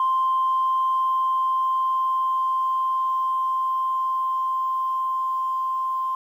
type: tone with level ramp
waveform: sine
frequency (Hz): 1046.5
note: C6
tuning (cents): 0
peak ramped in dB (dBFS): -17 to -22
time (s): 0-6.15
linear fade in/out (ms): 2
effects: tanh soft clip ceiling -14 dBFS + 9-bit